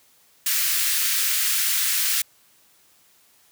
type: high-pass noise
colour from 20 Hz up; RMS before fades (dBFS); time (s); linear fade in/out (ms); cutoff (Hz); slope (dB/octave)
white; -22; 0.46-2.22; 5; 1500; 24
effects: white hiss -58 dBFS RMS until 3.51 s + high-pass 60 Hz 12 dB/octave